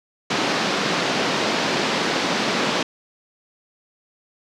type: band-pass noise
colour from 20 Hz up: pink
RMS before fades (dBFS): -22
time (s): 0.3-2.83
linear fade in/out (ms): 5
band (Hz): 180 to 5400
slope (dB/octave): 24
effects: none